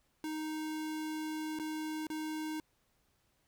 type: tone with dropouts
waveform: square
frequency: 311.1 Hz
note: D#4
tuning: in tune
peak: -37 dBFS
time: 0.24-2.6 s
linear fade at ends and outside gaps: 1 ms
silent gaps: 1.589-1.597 / 2.069-2.101 s
effects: pink hiss -75 dBFS RMS until 3.47 s